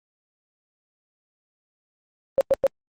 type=tone bursts; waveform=sine; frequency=543 Hz; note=C#5; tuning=36 cents flat; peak=-14 dBFS; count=3; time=2.38-2.667 s; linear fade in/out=0 ms; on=29 ms; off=100 ms; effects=Opus 32 kbps